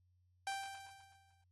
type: tone with exponential decay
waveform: sawtooth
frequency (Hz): 784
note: G5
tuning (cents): 0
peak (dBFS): -33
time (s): 0.47-1.44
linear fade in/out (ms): 2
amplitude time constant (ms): 210
effects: added 90 Hz sine -70 dBFS peak until 1.51 s + AAC 32 kbps